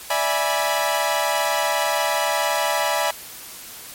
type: chord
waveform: sawtooth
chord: E dominant seventh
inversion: third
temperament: equal with one note detuned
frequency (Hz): 587.3 / 659.3 / 830.6 / 980.4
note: D5 / E5 / G#5 / B5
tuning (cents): 0 / 0 / 0 / -13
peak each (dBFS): -21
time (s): 0.1-3.11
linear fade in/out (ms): 5
effects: white hiss -38 dBFS RMS until 3.94 s + MP3 64 kbps